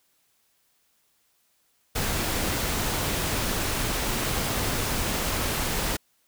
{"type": "noise", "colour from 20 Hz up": "pink", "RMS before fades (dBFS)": -27, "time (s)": [1.95, 5.97], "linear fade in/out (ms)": 10, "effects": ["white hiss -68 dBFS RMS until 6.27 s"]}